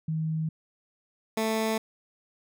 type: tone pair in turn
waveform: sine / 15% pulse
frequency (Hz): 158.6 / 220.8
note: D#3 / A3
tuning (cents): +33 / +6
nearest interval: tritone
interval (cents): 573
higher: second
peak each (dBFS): -26 / -19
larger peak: second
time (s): 0.08-0.49 / 1.37-1.78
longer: neither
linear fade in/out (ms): 5
effects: none